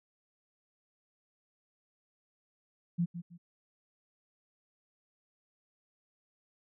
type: tone with echo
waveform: sine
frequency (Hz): 172.3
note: F3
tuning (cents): -23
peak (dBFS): -26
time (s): 2.98-3.06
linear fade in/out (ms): 20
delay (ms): 160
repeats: 2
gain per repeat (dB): -11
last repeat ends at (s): 3.38
effects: none